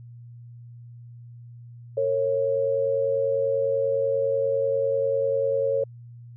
sine tone pair together, 456.6 / 546.7 Hz, A#4 / C#5, -36 / -24 cents, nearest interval minor third, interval 312 cents, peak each -26 / -22 dBFS, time 1.97-5.84 s, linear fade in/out 5 ms, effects added 119 Hz sine -41 dBFS peak until 6.36 s

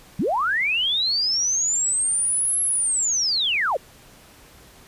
sine linear two-way sweep, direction up then down, 134 to 11200 to 438.6 Hz, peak -19 dBFS, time 0.19-3.77 s, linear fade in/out 5 ms, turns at 2.62 s, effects pink hiss -49 dBFS RMS until 4.87 s + resampled to 32000 Hz

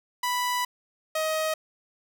sawtooth tone pair in turn, 987.8 / 629.5 Hz, B5 / D#5, 0 / +20 cents, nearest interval minor sixth, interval 780 cents, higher first, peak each -21 dBFS, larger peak neither, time 0.23-0.65 / 1.15-1.54 s, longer first, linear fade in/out 5 ms, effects none

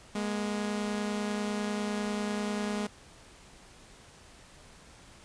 sawtooth tone pair together, 207.7 / 237.8 Hz, G#3 / A#3, 0 / +35 cents, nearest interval major second, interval 235 cents, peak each -27 / -34 dBFS, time 0.15-2.87 s, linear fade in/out 5 ms, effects pink hiss -54 dBFS RMS until 5.24 s + resampled to 22050 Hz

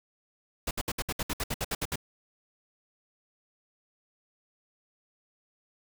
pink noise bursts, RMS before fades -31 dBFS, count 13, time 0.67-1.958 s, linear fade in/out 5 ms, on 40 ms, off 64 ms, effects none

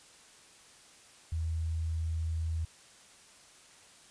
sine tone, 81.2 Hz, E2, 26 cents flat, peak -30 dBFS, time 1.32-2.65 s, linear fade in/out 5 ms, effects white hiss -57 dBFS RMS until 4.1 s + resampled to 22050 Hz

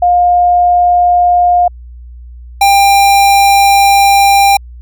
sine / square tone pair in turn, 709 / 795.6 Hz, F5 / G5, +26 / +25 cents, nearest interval major second, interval 199 cents, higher second, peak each -5 / -5 dBFS, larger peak neither, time 0.02-1.68 / 2.61-4.57 s, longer second, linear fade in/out 5 ms, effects added 60 Hz sine -28 dBFS peak until 4.81 s

